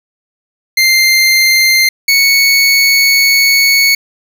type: tone pair in turn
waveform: 25% pulse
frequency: 2093 / 2217 Hz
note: C7 / C#7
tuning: 0 / 0 cents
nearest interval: minor second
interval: 100 cents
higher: second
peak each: -3 dBFS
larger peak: neither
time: 0.77-1.89 / 2.08-3.95 s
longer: second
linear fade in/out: 5 ms
effects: none